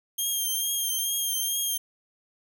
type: tone with vibrato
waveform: 5% pulse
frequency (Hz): 3198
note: G7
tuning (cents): +34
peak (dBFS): -18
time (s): 0.18-1.78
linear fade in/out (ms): 10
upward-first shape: triangle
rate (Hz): 2.3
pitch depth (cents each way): 38
effects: none